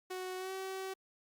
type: tone with pitch glide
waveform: sawtooth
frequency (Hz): 370 to 381.3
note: F#4 to G4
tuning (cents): 0 to -48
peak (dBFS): -35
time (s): 0.1-0.94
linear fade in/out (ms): 10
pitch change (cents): +52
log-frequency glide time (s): 0.37-0.52
effects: Opus 48 kbps